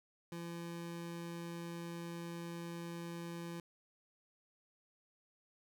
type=tone; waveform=25% pulse; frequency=170 Hz; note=F3; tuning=46 cents flat; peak=-39 dBFS; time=0.32-3.6 s; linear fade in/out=2 ms; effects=none